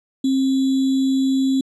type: tone with sample-and-hold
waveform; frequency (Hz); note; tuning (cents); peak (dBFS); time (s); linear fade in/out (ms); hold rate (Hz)
sine; 266.4; C4; +31; -15; 0.24-1.61; 5; 3675
effects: low-pass 8000 Hz 12 dB/octave